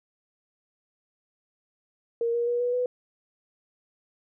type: tone with pitch steps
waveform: sine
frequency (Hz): 466.2 / 473.5 / 481 / 488.5 / 496.2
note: A#4 / A#4 / B4 / B4 / B4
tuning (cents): 0 / +27 / -46 / -19 / +8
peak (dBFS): -23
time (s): 2.21-2.86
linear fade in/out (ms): 2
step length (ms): 130
effects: none